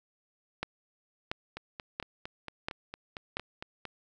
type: two click trains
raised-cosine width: 0.3 ms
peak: -23 / -16 dBFS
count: 11 / 5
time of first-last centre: 1.57-3.853 / 0.63-3.37 s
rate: 4.38 / 1.46 Hz
effects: none